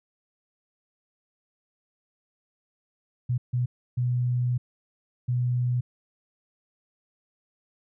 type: tone bursts at uneven times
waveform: sine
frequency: 123.47 Hz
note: B2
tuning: in tune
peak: -22 dBFS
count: 4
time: 3.29-3.38 / 3.53-3.66 / 3.97-4.58 / 5.28-5.81 s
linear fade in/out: 10 ms
effects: none